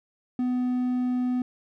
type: tone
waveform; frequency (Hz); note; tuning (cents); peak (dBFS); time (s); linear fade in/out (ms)
triangle; 249.9; B3; +21; -21; 0.39-1.42; 2
effects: none